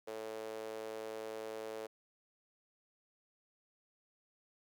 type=tone with high-pass filter; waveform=sawtooth; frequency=110 Hz; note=A2; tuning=in tune; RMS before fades=-44 dBFS; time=0.07-1.87 s; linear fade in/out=10 ms; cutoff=480 Hz; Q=4.9; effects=none